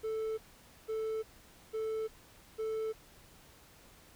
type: tone bursts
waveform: triangle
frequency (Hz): 440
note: A4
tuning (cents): 0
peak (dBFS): -31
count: 4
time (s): 0.03-2.93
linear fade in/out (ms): 20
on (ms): 350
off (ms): 500
effects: pink hiss -59 dBFS RMS until 4.15 s